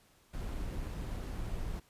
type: noise with sample-and-hold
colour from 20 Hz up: brown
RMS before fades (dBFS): -38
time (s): 0.33-1.8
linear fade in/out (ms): 10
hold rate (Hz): 11025
effects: pink hiss -66 dBFS RMS until 1.89 s + resampled to 32000 Hz